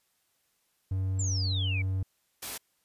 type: tone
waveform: triangle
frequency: 94.8 Hz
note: F#2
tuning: 43 cents sharp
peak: -25 dBFS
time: 0.91-2.03 s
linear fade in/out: 5 ms
type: exponential sweep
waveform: sine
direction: down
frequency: 7500 to 2237 Hz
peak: -32 dBFS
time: 1.19-1.82 s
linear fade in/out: 5 ms
type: noise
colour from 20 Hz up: white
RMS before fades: -37 dBFS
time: 2.42-2.58 s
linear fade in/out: 10 ms
effects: white hiss -73 dBFS RMS until 2.84 s + resampled to 32000 Hz